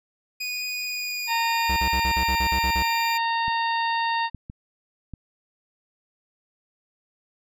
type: tone with pitch glide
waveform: 25% pulse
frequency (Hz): 2474 to 2387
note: D#7 to D7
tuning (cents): -10 to +28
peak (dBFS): -24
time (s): 0.4-3.18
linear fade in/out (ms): 10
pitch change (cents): -62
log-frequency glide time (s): 0.82-2.34
type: harmonic tone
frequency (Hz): 921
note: A#5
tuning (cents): -21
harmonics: 1 / 2 / 3 / 4 / 5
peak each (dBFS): -23 / -29 / -33 / -35 / -37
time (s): 1.27-4.3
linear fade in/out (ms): 50
type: tone bursts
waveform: square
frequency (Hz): 65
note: C2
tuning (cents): -11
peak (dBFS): -26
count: 10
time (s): 1.69-2.826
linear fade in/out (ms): 5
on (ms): 74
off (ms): 44
type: clicks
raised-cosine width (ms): 5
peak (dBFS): -24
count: 4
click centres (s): 3.481 / 4.347 / 4.499 / 5.137
effects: none